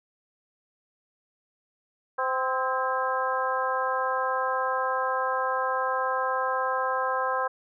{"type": "harmonic tone with a mistuned harmonic", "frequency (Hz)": 259.5, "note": "C4", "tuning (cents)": -14, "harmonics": [2, 3, 4, 5, 6], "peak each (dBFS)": [-30, -32, -28, -32, -33], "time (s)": [2.18, 7.48], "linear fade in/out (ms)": 10, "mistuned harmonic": 6, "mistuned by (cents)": 52, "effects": []}